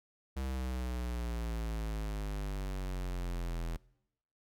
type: exponential sweep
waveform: square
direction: down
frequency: 66.8 to 41.11 Hz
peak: -35 dBFS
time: 0.36-3.77 s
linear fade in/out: 10 ms
effects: noise-tail reverb RT60 0.9 s tail -24 dB re dry